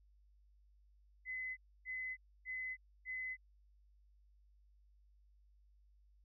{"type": "tone bursts", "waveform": "sine", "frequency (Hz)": 2029, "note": "B6", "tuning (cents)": 46, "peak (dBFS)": -40, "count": 4, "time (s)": [1.25, 3.37], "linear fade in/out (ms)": 50, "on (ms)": 320, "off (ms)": 280, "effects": ["added 50 Hz sine -65 dBFS peak until 6.24 s"]}